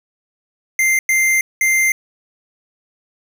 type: tone bursts at uneven times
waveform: square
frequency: 2091 Hz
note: C7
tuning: 2 cents flat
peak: -13 dBFS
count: 3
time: 0.79-0.99 / 1.09-1.41 / 1.61-1.92 s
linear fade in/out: 2 ms
effects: none